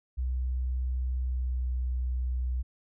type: tone with pitch glide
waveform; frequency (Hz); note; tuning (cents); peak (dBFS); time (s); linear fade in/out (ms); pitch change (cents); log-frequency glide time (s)
sine; 63.2 to 62.51; B1 to B1; +41 to +22; -27; 0.17-2.63; 20; -19; 1.22-1.69
effects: none